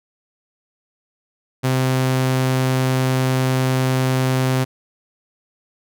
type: tone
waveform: sawtooth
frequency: 130 Hz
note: C3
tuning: 11 cents flat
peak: -12 dBFS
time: 1.63-4.65 s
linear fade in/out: 20 ms
effects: none